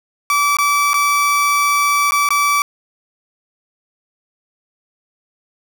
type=tone with dropouts; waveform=30% pulse; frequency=1155 Hz; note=D6; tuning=29 cents flat; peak=-10 dBFS; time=0.3-2.62 s; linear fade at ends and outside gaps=1 ms; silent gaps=0.569-0.586 / 0.933-0.941 / 2.109-2.12 / 2.289-2.305 s; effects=none